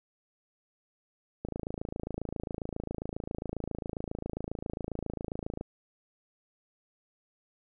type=click train; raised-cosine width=2 ms; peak=-21 dBFS; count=115; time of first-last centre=1.45-5.611 s; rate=27.4 Hz; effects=none